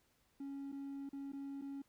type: tone with dropouts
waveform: triangle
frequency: 277.2 Hz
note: C#4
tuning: in tune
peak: -40 dBFS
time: 0.4-1.82 s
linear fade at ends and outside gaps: 5 ms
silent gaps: 0.719-0.725 / 1.092-1.13 / 1.321-1.332 / 1.614-1.62 s
effects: tanh soft clip ceiling -36 dBFS + pink hiss -75 dBFS RMS until 1.88 s